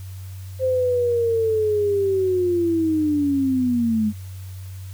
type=linear sweep; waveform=sine; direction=down; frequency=523.3 to 207.7 Hz; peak=-17 dBFS; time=0.59-4.13 s; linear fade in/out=50 ms; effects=added 94 Hz sine -32 dBFS peak until 4.93 s + white hiss -49 dBFS RMS until 4.93 s